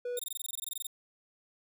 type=tone; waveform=triangle; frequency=489.2 Hz; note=B4; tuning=16 cents flat; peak=-31 dBFS; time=0.05-0.19 s; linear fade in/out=5 ms
type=tone bursts; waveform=5% pulse; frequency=3669 Hz; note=A#7; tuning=28 cents flat; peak=-27 dBFS; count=16; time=0.17-0.868 s; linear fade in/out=2 ms; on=23 ms; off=22 ms
effects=none